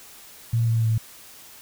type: tone with pitch steps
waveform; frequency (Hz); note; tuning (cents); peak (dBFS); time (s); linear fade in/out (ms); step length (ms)
sine; 115.7 / 113.8 / 111.8; A#2 / A#2 / A2; -13 / -41 / +28; -18; 0.53-0.98; 5; 150
effects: white hiss -46 dBFS RMS until 1.61 s